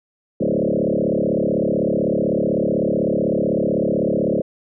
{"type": "tone with frequency modulation", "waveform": "sine", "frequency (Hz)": 370, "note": "F#4", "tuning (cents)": 0, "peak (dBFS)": -16, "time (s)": [0.4, 4.42], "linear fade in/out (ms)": 10, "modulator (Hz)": 35.9, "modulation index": 5.9, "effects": []}